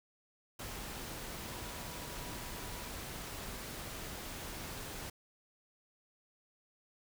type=tone in noise; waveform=sine; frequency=970 Hz; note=B5; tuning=31 cents flat; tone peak=-54 dBFS; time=1.45-2.88 s; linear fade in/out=5 ms; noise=pink; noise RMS=-44 dBFS; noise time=0.59-5.1 s; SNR=-13 dB; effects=none